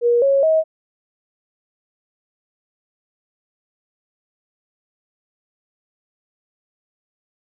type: tone with pitch steps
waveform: sine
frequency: 476.5 / 550.5 / 636.1 Hz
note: A#4 / C#5 / D#5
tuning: +38 / -12 / +38 cents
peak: -12 dBFS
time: 0.01-0.64 s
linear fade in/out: 50 ms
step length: 210 ms
effects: none